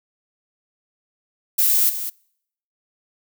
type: noise with echo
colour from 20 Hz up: violet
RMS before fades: -17 dBFS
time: 1.58-1.9 s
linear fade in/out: 10 ms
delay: 200 ms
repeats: 1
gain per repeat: -10 dB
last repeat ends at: 2.1 s
effects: noise-tail reverb RT60 0.7 s tail -26 dB re dry